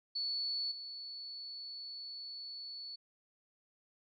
sine tone with level steps, 4435 Hz, C#8, in tune, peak -34 / -43 dBFS, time 0.15-2.96 s, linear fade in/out 10 ms, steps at 0.71 s, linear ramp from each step 10 ms, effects none

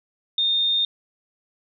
sine tone, 3651 Hz, A#7, 37 cents flat, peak -18 dBFS, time 0.38-0.85 s, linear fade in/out 2 ms, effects none

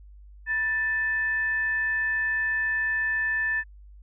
sine tone with frequency modulation, 1766 Hz, A6, 6 cents sharp, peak -23 dBFS, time 0.46-3.64 s, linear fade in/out 50 ms, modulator 796 Hz, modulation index 0.21, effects added 50 Hz sine -45 dBFS peak until 4.02 s

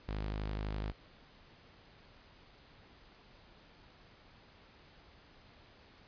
sawtooth tone, 51.91 Hz, G#1, in tune, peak -32 dBFS, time 0.08-0.92 s, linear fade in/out 10 ms, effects pink hiss -60 dBFS RMS until 6.07 s + resampled to 11025 Hz

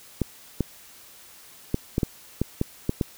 clicks, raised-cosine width 3 ms, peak -9 dBFS, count 9, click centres 0.217 / 0.607 / 1.744 / 1.981 / 2.032 / 2.416 / 2.614 / 2.894 / 3.012 s, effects white hiss -49 dBFS RMS until 3.17 s

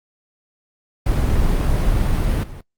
brown noise with level steps, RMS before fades -17 / -32 dBFS, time 1.06-2.61 s, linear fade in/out 5 ms, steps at 2.43 s, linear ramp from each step 5 ms, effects noise-tail reverb RT60 0.1 s tail -22 dB re dry + Opus 32 kbps

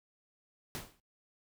pink noise with exponential decay, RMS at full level -37 dBFS, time 0.75-1 s, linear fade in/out 0 ms, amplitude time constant 54 ms, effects noise-tail reverb RT60 0.2 s tail -26 dB re dry

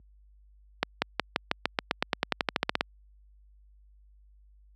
accelerating click train, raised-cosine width 0.3 ms, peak -7 dBFS, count 19, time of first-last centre 0.83-2.809 s, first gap 190 ms, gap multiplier 0.93, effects added 50 Hz sine -36 dBFS peak until 4.75 s + high-pass 150 Hz 12 dB/octave

